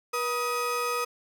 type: tone pair together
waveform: 35% pulse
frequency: 482.6 / 1256.1 Hz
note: B4 / D#6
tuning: -40 / +16 cents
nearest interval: octave + perfect fourth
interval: 1656 cents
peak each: -29 / -27 dBFS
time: 0.13-1.05 s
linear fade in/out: 10 ms
effects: none